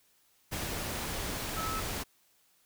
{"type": "tone in noise", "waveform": "sine", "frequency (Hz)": 1300, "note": "E6", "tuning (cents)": -24, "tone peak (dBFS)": -35, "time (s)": [1.56, 1.81], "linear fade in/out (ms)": 20, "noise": "pink", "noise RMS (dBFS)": -36, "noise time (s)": [0.51, 2.04], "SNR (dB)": -2, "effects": ["white hiss -68 dBFS RMS until 2.65 s"]}